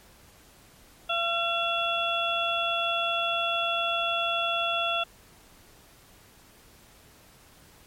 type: harmonic tone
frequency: 680 Hz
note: F5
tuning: 46 cents flat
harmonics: 1 / 2 / 4 / 5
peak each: -30 / -30 / -30 / -30 dBFS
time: 1.09-5.04 s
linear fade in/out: 10 ms
effects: pink hiss -55 dBFS RMS until 7.86 s + MP3 64 kbps